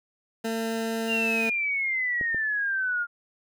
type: tone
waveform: 20% pulse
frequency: 225.7 Hz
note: A3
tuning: 44 cents sharp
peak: -22 dBFS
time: 0.44-1.5 s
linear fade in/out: 10 ms
type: exponential sweep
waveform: sine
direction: down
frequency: 2825 to 1402 Hz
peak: -24 dBFS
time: 1.07-3.07 s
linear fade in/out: 50 ms
type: clicks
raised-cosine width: 2 ms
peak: -23 dBFS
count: 2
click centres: 2.212 / 2.346 s
effects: none